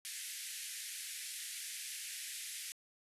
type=band-pass noise; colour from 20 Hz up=white; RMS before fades=-45 dBFS; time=0.05-2.72 s; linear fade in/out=0 ms; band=1700 to 12000 Hz; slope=48 dB/octave; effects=resampled to 32000 Hz